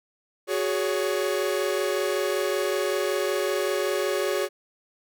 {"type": "chord", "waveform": "45% pulse", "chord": "F# suspended second", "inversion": "none", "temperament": "equal with one note detuned", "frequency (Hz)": [370, 415.3, 562.1], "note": ["F#4", "G#4", "C#5"], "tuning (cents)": [0, 0, 24], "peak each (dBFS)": -28, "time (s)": [0.47, 4.49], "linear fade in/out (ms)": 50, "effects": []}